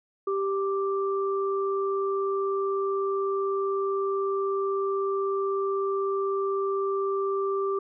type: tone pair together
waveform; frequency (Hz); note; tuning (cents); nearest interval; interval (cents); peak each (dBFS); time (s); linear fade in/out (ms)
sine; 392 / 1175.9; G4 / D6; 0 / +2; octave + perfect fifth; 1902; -25 / -31; 0.27-7.79; 5
effects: none